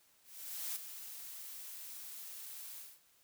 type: noise with ADSR envelope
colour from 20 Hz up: blue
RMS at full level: -39 dBFS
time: 0.23-3 s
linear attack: 530 ms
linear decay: 9 ms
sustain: -9 dB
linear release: 230 ms
effects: white hiss -69 dBFS RMS until 3.23 s